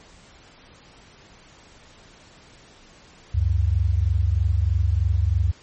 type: tone pair together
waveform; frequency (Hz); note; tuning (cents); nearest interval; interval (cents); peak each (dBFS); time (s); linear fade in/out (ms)
sine; 70.81 / 94; C#2 / F#2; +37 / +28; perfect fourth; 491; -20; 3.34-5.52; 10
effects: pink hiss -50 dBFS RMS until 5.62 s + MP3 32 kbps